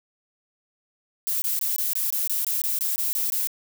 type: noise bursts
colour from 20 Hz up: violet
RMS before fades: -25 dBFS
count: 13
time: 1.27-3.472 s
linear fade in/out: 0 ms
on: 150 ms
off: 21 ms
effects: none